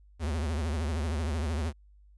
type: tone with vibrato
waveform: square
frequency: 77.4 Hz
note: D#2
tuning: 9 cents flat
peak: -29 dBFS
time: 0.19-1.73 s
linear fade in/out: 50 ms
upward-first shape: triangle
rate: 13 Hz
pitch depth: 200 cents each way
effects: added 50 Hz sine -54 dBFS peak until 2.17 s + resampled to 24000 Hz